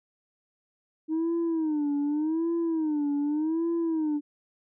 sine tone with vibrato, 311.1 Hz, D#4, in tune, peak -22 dBFS, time 1.08-4.21 s, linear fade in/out 50 ms, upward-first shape sine, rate 0.85 Hz, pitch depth 140 cents each way, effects tanh soft clip ceiling -23 dBFS

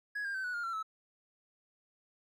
triangle tone with pitch steps, 1671 / 1602.9 / 1537.6 / 1475 / 1414.9 / 1357.3 / 1302 Hz, G#6 / G6 / G6 / F#6 / F6 / F6 / E6, +10 / +38 / -34 / -6 / +22 / -50 / -22 cents, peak -32 dBFS, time 0.15-0.829 s, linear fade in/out 10 ms, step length 97 ms, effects tanh soft clip ceiling -28 dBFS

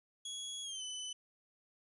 25% pulse tone with pitch glide, 3341 to 3011 Hz, G#7 to F#7, +10 to +30 cents, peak -37 dBFS, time 0.25-1.13 s, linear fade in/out 5 ms, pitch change -180 cents, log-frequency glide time 0.63-0.83 s, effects resampled to 24000 Hz + 13-bit

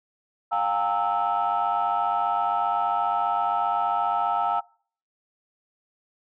sine tone cluster, 708 / 803 / 911 / 1310 Hz, F5 / G5 / A#5 / E6, +23 / +41 / -40 / -11 cents, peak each -26 dBFS, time 0.51-4.61 s, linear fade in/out 20 ms, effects noise-tail reverb RT60 0.5 s tail -24 dB re dry + tanh soft clip ceiling -15 dBFS

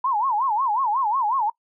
sine tone with vibrato, 951 Hz, A#5, 34 cents sharp, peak -19 dBFS, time 0.04-1.5 s, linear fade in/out 5 ms, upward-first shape sine, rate 5.5 Hz, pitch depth 250 cents each way, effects noise-tail reverb RT60 0.1 s tail -24 dB re dry

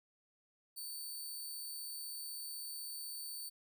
10% pulse tone, 4536 Hz, C#8, 39 cents sharp, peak -36 dBFS, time 0.76-3.5 s, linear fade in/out 20 ms, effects none

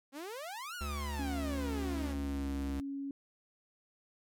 sawtooth exponential two-way sweep, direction up then down, 260.4 to 1482 to 260.4 Hz, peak -37 dBFS, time 0.12-2.16 s, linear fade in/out 50 ms, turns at 0.75 s
square tone with pitch glide, 72.3 to 67.85 Hz, D2 to C#2, -27 to -36 cents, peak -37 dBFS, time 0.81-2.8 s, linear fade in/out 0 ms, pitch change -109 cents, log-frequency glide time 2.07-2.53 s
sine tone, 277.2 Hz, C#4, in tune, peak -36 dBFS, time 1.19-3.11 s, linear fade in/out 2 ms
effects MP3 96 kbps

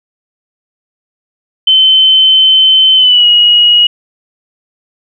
sine tone with pitch glide, 3070 to 2898 Hz, G7 to F#7, -37 to -37 cents, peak -3 dBFS, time 1.67-3.87 s, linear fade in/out 5 ms, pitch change -100 cents, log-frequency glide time 2.96-3.26 s, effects none

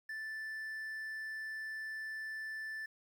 triangle tone, 1760 Hz, A6, in tune, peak -38 dBFS, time 0.09-2.86 s, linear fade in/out 5 ms, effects 11-bit

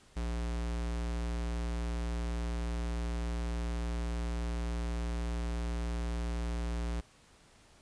square tone, 58.27 Hz, A#1, in tune, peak -33 dBFS, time 0.16-7.01 s, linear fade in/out 10 ms, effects pink hiss -61 dBFS RMS until 7.81 s + resampled to 22050 Hz

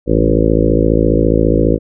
harmonic tone with a mistuned harmonic, 54.7 Hz, A1, 9 cents flat, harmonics 1 / 2 / 3 / 4 / 5 / 6 / 7 / 8 / 9 / 10, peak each -16 / -19 / -19 / -21 / -17 / -17 / -19 / -20 / -17 / -22 dBFS, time 0.06-1.79 s, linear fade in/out 50 ms, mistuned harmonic 3, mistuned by +24 cents, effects none

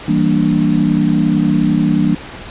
sine chord, E half-diminished seventh, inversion none, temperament equal, 164.81 / 196 / 233.1 / 293.7 Hz, E3 / G3 / Bb3 / D4, 0 / 0 / 0 / 0 cents, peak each -16 dBFS, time 0.08-2.15 s, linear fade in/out 5 ms, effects pink hiss -31 dBFS RMS until 2.5 s + resampled to 8000 Hz

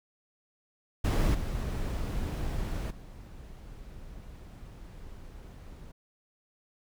brown noise with level steps, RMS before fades -24 / -32 / -46 dBFS, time 1.04-5.92 s, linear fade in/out 10 ms, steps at 1.34 / 2.9 s, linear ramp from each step 10 ms, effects none

